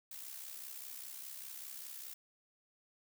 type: noise with amplitude modulation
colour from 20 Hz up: blue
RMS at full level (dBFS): -45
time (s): 0.11-2.14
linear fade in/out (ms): 5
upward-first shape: sine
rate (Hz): 65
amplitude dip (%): 60
effects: none